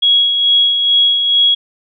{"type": "tone with tremolo", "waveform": "sine", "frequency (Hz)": 3322, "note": "G#7", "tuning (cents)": 0, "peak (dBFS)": -7, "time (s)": [0.02, 1.55], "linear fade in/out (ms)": 10, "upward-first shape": "sine", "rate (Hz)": 2.3, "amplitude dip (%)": 45, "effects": []}